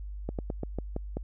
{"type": "slowing click train", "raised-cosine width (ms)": 2, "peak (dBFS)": -19, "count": 7, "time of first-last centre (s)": [0.29, 1.17], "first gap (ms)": 98, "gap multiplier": 1.16, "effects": ["added 50 Hz sine -36 dBFS peak until 1.23 s"]}